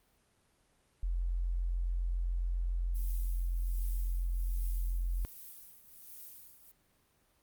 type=tone; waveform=sine; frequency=43.65 Hz; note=F1; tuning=in tune; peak=-30 dBFS; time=1.03-5.25 s; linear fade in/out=0 ms
type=noise with tremolo; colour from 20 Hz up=violet; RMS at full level=-48 dBFS; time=2.94-6.72 s; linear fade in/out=20 ms; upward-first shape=triangle; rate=1.3 Hz; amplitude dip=75%
effects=pink hiss -71 dBFS RMS until 7.42 s + Opus 32 kbps